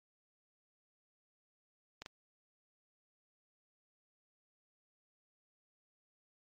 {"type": "clicks", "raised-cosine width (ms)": 0.2, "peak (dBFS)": -27, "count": 2, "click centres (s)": [2.02, 2.061], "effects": ["MP3 64 kbps"]}